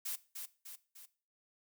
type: noise with echo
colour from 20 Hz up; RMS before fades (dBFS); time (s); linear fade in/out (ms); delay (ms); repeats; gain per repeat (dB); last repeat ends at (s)
blue; -39; 0.05-0.16; 10; 300; 3; -5; 1.06
effects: noise-tail reverb RT60 0.4 s tail -18 dB re dry